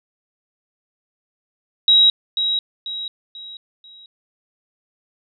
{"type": "tone with echo", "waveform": "sine", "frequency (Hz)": 3838, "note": "A#7", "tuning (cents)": 50, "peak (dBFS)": -9, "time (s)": [1.88, 2.1], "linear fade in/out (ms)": 2, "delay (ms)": 490, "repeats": 4, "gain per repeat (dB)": -8, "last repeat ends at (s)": 4.06, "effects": []}